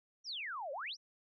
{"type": "exponential two-way sweep", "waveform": "sine", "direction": "down then up", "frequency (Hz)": [6020, 517, 6020], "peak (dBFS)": -39, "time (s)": [0.24, 0.97], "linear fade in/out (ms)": 50, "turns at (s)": 0.72, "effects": []}